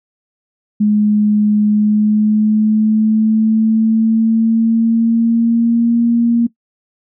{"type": "tone with pitch glide", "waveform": "sine", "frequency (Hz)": [210, 234.4], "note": ["G#3", "A#3"], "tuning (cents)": [19, 10], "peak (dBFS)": -9, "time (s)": [0.8, 6.47], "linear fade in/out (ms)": 10, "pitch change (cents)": 191, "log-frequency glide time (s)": [1.69, 6.01], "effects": ["noise-tail reverb RT60 0.1 s tail -18 dB re dry"]}